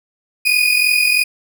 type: tone pair together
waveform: 35% pulse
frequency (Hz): 2450 / 2493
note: D#7 / D#7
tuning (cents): -27 / +3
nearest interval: unison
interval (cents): 30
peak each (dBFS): -13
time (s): 0.45-1.24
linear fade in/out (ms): 10
effects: none